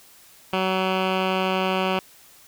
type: tone with low-pass filter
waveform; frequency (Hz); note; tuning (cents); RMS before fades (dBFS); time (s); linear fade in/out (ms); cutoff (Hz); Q
10% pulse; 187.9; F#3; +27; -23; 0.53-1.99; 2; 2800; 1.8
effects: white hiss -51 dBFS RMS until 2.47 s